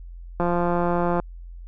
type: click train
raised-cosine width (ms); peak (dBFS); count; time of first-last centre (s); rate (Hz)
1; -10; 140; 0.4-1.199; 174
effects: added 43 Hz sine -36 dBFS peak until 1.67 s